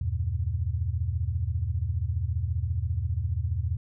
sine tone cluster, 78.3 / 93.1 / 119 Hz, D#2 / F#2 / A#2, +11 / +11 / +36 cents, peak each -29 / -29 / -32 dBFS, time 0.01-3.77 s, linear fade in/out 5 ms, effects none

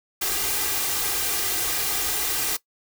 white noise with comb filter, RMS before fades -25 dBFS, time 0.21-2.57 s, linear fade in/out 10 ms, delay 2.5 ms, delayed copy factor +0.65, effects noise-tail reverb RT60 0.1 s tail -19 dB re dry

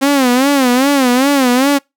sawtooth tone with vibrato, 264.3 Hz, C4, 18 cents sharp, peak -5 dBFS, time 0.01-1.79 s, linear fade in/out 20 ms, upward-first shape sine, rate 2.5 Hz, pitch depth 140 cents each way, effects noise-tail reverb RT60 0.2 s tail -26 dB re dry

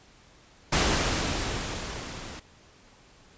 pink noise with level ramp, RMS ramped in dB -22 to -41 dBFS, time 0.72-2.4 s, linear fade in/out 10 ms, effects pink hiss -56 dBFS RMS until 3.37 s + resampled to 16000 Hz

